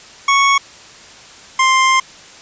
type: tone pair in turn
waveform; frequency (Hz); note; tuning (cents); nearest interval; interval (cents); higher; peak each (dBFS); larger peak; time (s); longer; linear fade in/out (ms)
25% pulse; 1108.7 / 1050.5; C#6 / C6; 0 / +7; minor second; 93; first; -6; neither; 0.28-0.58 / 1.59-2; second; 5
effects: white hiss -39 dBFS RMS until 2.41 s + resampled to 16000 Hz